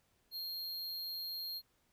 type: tone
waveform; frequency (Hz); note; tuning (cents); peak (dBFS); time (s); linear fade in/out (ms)
square; 4228; C8; +17; -40; 0.31-1.62; 50
effects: pink hiss -75 dBFS RMS until 1.92 s

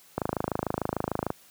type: click train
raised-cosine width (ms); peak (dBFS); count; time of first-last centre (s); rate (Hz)
1; -12; 31; 0.18-1.304; 26.7
effects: white hiss -56 dBFS RMS until 1.5 s + high-pass 80 Hz 12 dB/octave

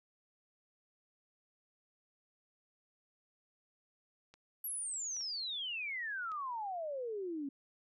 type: clicks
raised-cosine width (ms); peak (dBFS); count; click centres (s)
0.2; -40; 4; 4.34 / 5.166 / 5.209 / 6.318
type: exponential sweep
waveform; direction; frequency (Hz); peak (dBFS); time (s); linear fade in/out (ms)
sine; down; 11840 to 268.4; -37; 4.64-7.49; 5
effects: none

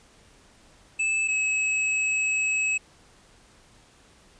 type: tone pair in turn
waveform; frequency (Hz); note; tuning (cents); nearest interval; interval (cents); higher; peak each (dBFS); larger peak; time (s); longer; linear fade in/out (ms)
square; 2620 / 2575; E7 / E7; -11 / -41; unison; 30; first; -23; neither; 0.99-1.28 / 1.28-2.78; second; 10
effects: pink hiss -56 dBFS RMS until 4.39 s + resampled to 22050 Hz

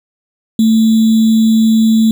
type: tone with sample-and-hold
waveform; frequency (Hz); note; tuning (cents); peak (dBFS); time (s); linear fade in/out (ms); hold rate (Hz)
sine; 222.2; A3; +17; -6; 0.59-2.11; 2; 3675
effects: none

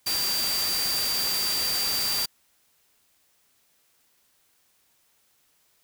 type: tone in noise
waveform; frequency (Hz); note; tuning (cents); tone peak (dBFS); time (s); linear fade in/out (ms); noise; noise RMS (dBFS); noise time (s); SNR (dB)
sine; 4699; D8; 0; -26; 0.06-2.26; 10; white; -29; 0.06-2.26; 0
effects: white hiss -66 dBFS RMS until 5.83 s

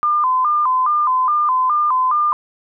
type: tone with vibrato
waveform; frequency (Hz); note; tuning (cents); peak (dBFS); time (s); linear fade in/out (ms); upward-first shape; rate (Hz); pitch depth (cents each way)
sine; 1109; C#6; 0; -13; 0.03-2.33; 0; square; 2.4; 140
effects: none

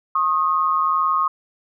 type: tone pair together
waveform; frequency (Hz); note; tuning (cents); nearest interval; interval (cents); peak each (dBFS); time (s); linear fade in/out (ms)
sine; 1082.3 / 1244.5; C#6 / D#6; -42 / 0; major second; 242; -19; 0.15-1.28; 5
effects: none

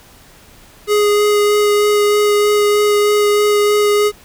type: tone with vibrato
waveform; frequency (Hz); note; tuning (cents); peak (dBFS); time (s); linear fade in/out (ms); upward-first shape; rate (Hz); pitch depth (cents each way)
square; 415.3; G#4; 0; -11; 0.87-4.12; 50; sine; 3.2; 9
effects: pink hiss -44 dBFS RMS until 4.24 s

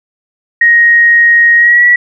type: tone with pitch glide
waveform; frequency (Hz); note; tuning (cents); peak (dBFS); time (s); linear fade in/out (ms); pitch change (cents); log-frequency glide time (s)
sine; 1876 to 1938.8; A#6 to B6; +11 to -32; -3; 0.61-1.96; 5; +57; 1.56-1.85
effects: none

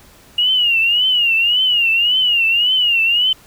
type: tone with vibrato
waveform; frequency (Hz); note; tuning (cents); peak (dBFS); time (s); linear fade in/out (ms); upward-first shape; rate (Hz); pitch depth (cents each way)
triangle; 2856; F7; +38; -8; 0.38-3.33; 5; triangle; 1.8; 140
effects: tanh soft clip ceiling -10 dBFS + pink hiss -46 dBFS RMS until 3.46 s

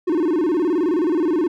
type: tone with vibrato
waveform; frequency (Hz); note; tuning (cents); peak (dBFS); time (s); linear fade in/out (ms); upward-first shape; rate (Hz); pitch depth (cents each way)
triangle; 332.4; E4; +15; -14; 0.07-1.48; 10; square; 19; 150
effects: none

